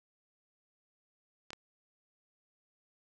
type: clicks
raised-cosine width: 0.2 ms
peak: -25 dBFS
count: 2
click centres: 1.505 / 1.532 s
effects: none